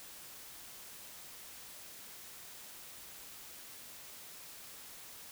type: silence
effects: white hiss -51 dBFS RMS until 5.31 s